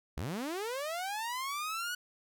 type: linear sweep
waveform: sawtooth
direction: up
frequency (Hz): 56.4 to 1480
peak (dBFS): -31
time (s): 0.17-1.95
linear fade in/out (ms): 5
effects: none